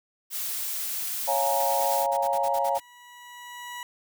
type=noise; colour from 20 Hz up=blue; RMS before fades=-31 dBFS; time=0.3-2.06 s; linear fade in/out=50 ms
type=chord; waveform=sine; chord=Bb minor seventh; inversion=first; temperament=equal with one note detuned; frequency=554.4 / 698.5 / 833.5 / 932.3 Hz; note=Db5 / F5 / Ab5 / Bb5; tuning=0 / 0 / +6 / 0 cents; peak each=-28 dBFS; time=1.27-2.79 s; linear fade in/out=20 ms
type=tone with exponential growth; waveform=20% pulse; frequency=973 Hz; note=B5; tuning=26 cents flat; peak=-29 dBFS; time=1.48-3.83 s; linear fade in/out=1 ms; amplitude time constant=510 ms
type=noise bursts; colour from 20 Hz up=white; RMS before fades=-39 dBFS; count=12; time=1.59-2.802 s; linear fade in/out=10 ms; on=57 ms; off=48 ms
effects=none